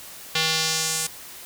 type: tone with band-pass filter sweep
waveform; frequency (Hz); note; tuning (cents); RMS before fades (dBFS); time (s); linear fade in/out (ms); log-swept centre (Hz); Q
square; 160; D#3; +49; -24; 0.35-1.07; 5; 3600 to 8700; 1.5
effects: white hiss -41 dBFS RMS until 1.45 s